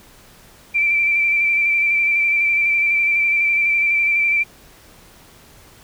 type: tone with vibrato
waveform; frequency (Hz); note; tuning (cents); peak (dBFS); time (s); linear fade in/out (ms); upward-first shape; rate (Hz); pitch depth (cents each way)
sine; 2342; D7; -5; -14; 0.74-4.44; 20; square; 12; 19
effects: pink hiss -47 dBFS RMS until 5.83 s